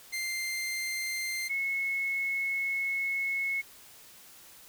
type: tone pair in turn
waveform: sawtooth / sine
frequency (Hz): 2093 / 2187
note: C7 / C#7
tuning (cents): 0 / -24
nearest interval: minor second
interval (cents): 76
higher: second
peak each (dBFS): -28 / -28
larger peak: neither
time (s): 0.12-1.49 / 1.49-3.62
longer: second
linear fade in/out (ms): 20
effects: white hiss -53 dBFS RMS until 4.68 s